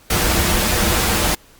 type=noise with comb filter; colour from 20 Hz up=pink; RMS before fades=-17 dBFS; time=0.1-1.35 s; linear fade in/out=5 ms; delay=7.3 ms; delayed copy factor=-0.55; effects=pink hiss -49 dBFS RMS until 1.59 s + Opus 48 kbps

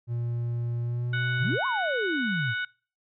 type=tone with pitch glide; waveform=triangle; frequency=118.8 to 123.99 Hz; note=A#2 to B2; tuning=+33 to +7 cents; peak=-25 dBFS; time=0.07-1.59 s; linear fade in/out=50 ms; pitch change=+74 cents; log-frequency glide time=0.82-1.31 s
type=harmonic tone; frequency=740 Hz; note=F#5; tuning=in tune; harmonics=2 / 3 / 4 / 5; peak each=-28 / -39 / -41 / -41 dBFS; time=1.13-2.65 s; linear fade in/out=5 ms
type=exponential two-way sweep; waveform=sine; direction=up then down; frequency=88.7 to 1108.7 to 105 Hz; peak=-27 dBFS; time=1.38-2.55 s; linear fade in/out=50 ms; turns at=1.66 s
effects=noise-tail reverb RT60 0.4 s tail -26 dB re dry

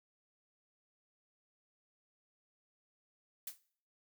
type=noise with exponential decay; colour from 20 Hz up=blue; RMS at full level=-37 dBFS; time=3.47-3.59 s; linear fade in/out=5 ms; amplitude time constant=24 ms; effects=noise-tail reverb RT60 0.5 s tail -18 dB re dry

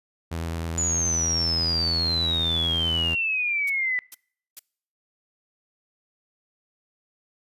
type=tone with vibrato; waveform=sawtooth; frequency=82.7 Hz; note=E2; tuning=6 cents sharp; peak=-24 dBFS; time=0.31-3.15 s; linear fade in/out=10 ms; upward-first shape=triangle; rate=9.5 Hz; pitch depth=27 cents each way
type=exponential sweep; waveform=sine; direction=down; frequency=6990 to 1975.5 Hz; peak=-22 dBFS; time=0.78-3.99 s; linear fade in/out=0 ms
type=noise bursts; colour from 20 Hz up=blue; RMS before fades=-38 dBFS; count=3; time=3.67-4.594 s; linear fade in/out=5 ms; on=28 ms; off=420 ms
effects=noise-tail reverb RT60 0.6 s tail -26 dB re dry + resampled to 32000 Hz

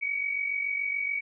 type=tone pair together; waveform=sine; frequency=2253 / 2300 Hz; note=C#7 / D7; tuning=+28 / -37 cents; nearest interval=unison; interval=35 cents; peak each=-28 / -34 dBFS; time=0.01-1.21 s; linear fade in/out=20 ms; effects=none

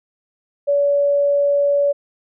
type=tone; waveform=sine; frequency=570 Hz; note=C#5; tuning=48 cents sharp; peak=-13 dBFS; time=0.67-1.93 s; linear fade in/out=20 ms; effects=none

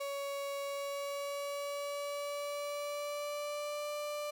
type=tone with pitch glide; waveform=35% pulse; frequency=560 to 590.9 Hz; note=C#5 to D5; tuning=+18 to +10 cents; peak=-35 dBFS; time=0-4.31 s; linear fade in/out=10 ms; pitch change=+92 cents; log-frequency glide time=0.62-3.9 s; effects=none

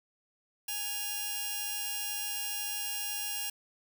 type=tone pair together; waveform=5% pulse; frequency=830.6 / 2798 Hz; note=G#5 / F7; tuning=0 / +3 cents; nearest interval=octave + major sixth; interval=2103 cents; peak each=-28 / -25 dBFS; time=0.68-3.5 s; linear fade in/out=5 ms; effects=none

